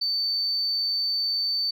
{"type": "tone", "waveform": "sine", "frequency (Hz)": 4549, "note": "C#8", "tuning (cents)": 44, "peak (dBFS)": -22, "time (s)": [0.01, 1.71], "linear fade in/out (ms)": 10, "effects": ["tanh soft clip ceiling -18 dBFS"]}